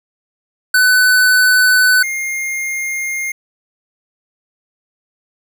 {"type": "tone pair in turn", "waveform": "square", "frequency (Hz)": [1502, 2124], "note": ["F#6", "C7"], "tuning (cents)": [26, 25], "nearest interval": "tritone", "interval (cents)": 599, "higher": "second", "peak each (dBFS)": [-9, -19], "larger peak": "first", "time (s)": [[0.74, 2.03], [2.03, 3.32]], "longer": "neither", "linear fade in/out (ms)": 5, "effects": []}